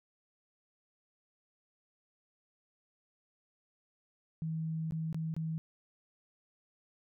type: tone with dropouts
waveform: sine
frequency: 160.4 Hz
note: E3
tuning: 47 cents flat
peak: -33 dBFS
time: 4.42-5.58 s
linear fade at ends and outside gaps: 0 ms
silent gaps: 4.909-4.922 / 5.128-5.145 / 5.34-5.365 s
effects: none